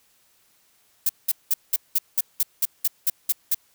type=noise bursts; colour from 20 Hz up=violet; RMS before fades=-20 dBFS; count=12; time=1.06-3.546 s; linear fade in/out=5 ms; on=33 ms; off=190 ms; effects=white hiss -62 dBFS RMS until 3.74 s